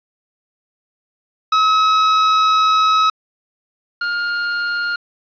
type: tone pair in turn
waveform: 45% pulse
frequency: 1283 / 1413.3 Hz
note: E6 / F6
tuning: -47 / +20 cents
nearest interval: major second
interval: 167 cents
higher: second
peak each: -11 / -18 dBFS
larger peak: first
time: 1.52-3.1 / 4.01-4.96 s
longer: first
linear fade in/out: 5 ms
effects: resampled to 11025 Hz + 7-bit